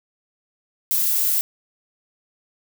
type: noise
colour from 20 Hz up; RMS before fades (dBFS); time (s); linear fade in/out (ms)
violet; -20; 0.91-1.41; 0
effects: none